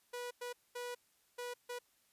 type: tone bursts at uneven times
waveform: sawtooth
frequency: 488.2 Hz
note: B4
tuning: 20 cents flat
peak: -37 dBFS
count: 5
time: 0.13-0.31 / 0.41-0.53 / 0.75-0.95 / 1.38-1.54 / 1.69-1.79 s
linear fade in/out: 10 ms
effects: white hiss -73 dBFS RMS until 2.12 s + resampled to 32000 Hz